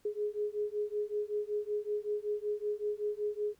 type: beating tone pair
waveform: sine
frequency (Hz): 415.3 / 420.6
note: G#4 / G#4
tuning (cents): 0 / +22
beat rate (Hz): 5.3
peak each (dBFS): -35 / -35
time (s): 0.05-3.55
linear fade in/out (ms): 5
effects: pink hiss -69 dBFS RMS until 3.59 s